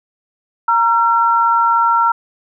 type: tone pair together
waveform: sine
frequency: 932.3 / 1358.3 Hz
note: A#5 / F6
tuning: 0 / -49 cents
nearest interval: perfect fifth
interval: 651 cents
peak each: -13 dBFS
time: 0.68-2.12 s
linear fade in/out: 5 ms
effects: none